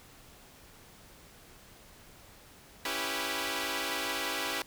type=chord; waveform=5% pulse; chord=C# half-diminished seventh; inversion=none; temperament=equal with one note detuned; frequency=277.2 / 329.6 / 392 / 491.6 Hz; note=C#4 / E4 / G4 / B4; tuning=0 / 0 / 0 / -8 cents; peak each=-26 dBFS; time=2.85-4.62 s; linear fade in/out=2 ms; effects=pink hiss -55 dBFS RMS until 4.66 s